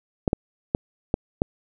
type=clicks; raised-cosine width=2 ms; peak=-6 dBFS; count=5; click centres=0.278 / 0.331 / 0.749 / 1.141 / 1.419 s; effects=none